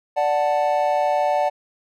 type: chord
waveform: triangle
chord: D major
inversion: none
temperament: equal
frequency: 587.3 / 740 / 880 Hz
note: D5 / F#5 / A5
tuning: 0 / 0 / 0 cents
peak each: -19 / -19 / -22 dBFS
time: 0.16-1.5 s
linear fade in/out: 20 ms
effects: none